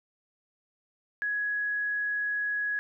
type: tone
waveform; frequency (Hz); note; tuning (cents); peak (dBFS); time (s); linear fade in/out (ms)
sine; 1673; G#6; +12; -27; 1.22-2.79; 0
effects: none